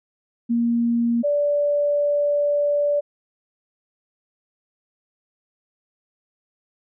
sine tone pair in turn, 234.9 / 581.4 Hz, A#3 / D5, +13 / -18 cents, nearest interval octave + major third, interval 1569 cents, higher second, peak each -17 dBFS, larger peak neither, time 0.49-1.23 / 1.23-3.01 s, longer second, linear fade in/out 20 ms, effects none

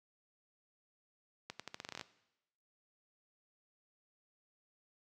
accelerating click train, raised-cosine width 0.2 ms, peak -25 dBFS, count 12, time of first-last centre 1.5-2.012 s, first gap 96 ms, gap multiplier 0.84, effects noise-tail reverb RT60 0.9 s tail -17 dB re dry + high-pass 100 Hz 12 dB/octave

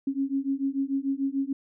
sine beating tone pair, 270 / 276.8 Hz, C#4 / C#4, -45 / -2 cents, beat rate 6.8 Hz, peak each -28 dBFS, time 0.07-1.53 s, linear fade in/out 5 ms, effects none

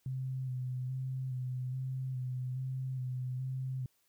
sine tone with vibrato, 128.9 Hz, C3, 26 cents flat, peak -34 dBFS, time 0.06-3.86 s, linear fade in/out 2 ms, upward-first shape square, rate 1.2 Hz, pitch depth 24 cents each way, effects white hiss -74 dBFS RMS until 4.08 s

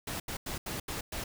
pink noise bursts at uneven times, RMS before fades -37 dBFS, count 6, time 0.07-0.2 / 0.28-0.37 / 0.46-0.58 / 0.66-0.8 / 0.88-1.01 / 1.12-1.24 s, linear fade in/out 5 ms, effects none

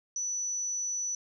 sine tone, 5950 Hz, F#8, 9 cents sharp, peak -30 dBFS, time 0.16-1.15 s, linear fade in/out 2 ms, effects none

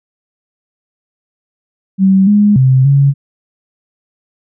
sine tone with pitch steps, 191.9 / 206.8 / 130.7 / 139.5 Hz, G3 / G#3 / C3 / C#3, -37 / -7 / -1 / +11 cents, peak -5 dBFS, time 1.98-3.14 s, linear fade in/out 50 ms, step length 290 ms, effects none

